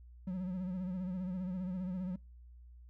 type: tone with vibrato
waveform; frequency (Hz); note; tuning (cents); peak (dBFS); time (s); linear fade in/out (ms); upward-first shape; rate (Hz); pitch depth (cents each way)
triangle; 183.8; F#3; -11; -33; 0.27-2.16; 5; sine; 15; 60
effects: noise-tail reverb RT60 0.3 s tail -26 dB re dry + added 60 Hz sine -52 dBFS peak until 2.89 s